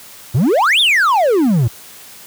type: exponential two-way sweep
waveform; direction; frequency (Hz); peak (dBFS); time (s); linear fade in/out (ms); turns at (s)
triangle; up then down; 104.8 to 3729 to 104.8; -8; 0.34-1.68; 10; 0.8
effects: white hiss -38 dBFS RMS until 2.26 s + high-pass 60 Hz 12 dB/octave